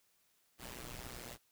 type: noise with amplitude modulation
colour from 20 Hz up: pink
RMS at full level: -44 dBFS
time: 0.58-1.38 s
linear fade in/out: 50 ms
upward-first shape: sine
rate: 122 Hz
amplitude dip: 90%
effects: white hiss -74 dBFS RMS until 1.51 s